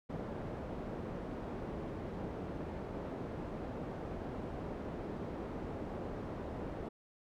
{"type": "low-pass noise", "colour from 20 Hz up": "white", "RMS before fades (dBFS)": -42, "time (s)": [0.09, 6.89], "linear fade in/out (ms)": 10, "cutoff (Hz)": 480, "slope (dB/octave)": 12, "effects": []}